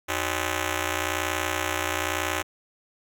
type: ring-modulated tone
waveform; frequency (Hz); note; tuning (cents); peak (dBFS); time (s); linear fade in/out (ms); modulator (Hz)
5% pulse; 231; A#3; -16; -11; 0.08-2.43; 20; 146
effects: none